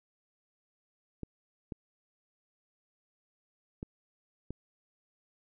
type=clicks; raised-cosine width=3 ms; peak=-25 dBFS; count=4; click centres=1.233 / 1.722 / 3.829 / 4.506 s; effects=none